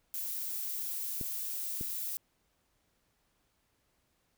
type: noise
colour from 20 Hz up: violet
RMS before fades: -37 dBFS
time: 0.14-2.17 s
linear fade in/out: 0 ms
type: clicks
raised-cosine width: 3 ms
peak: -27 dBFS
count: 2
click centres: 1.212 / 1.811 s
effects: pink hiss -75 dBFS RMS until 4.37 s